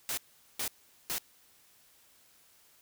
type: noise bursts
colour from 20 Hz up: white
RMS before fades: -34 dBFS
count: 3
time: 0.09-1.182 s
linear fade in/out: 0 ms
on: 84 ms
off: 420 ms
effects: white hiss -63 dBFS RMS until 2.81 s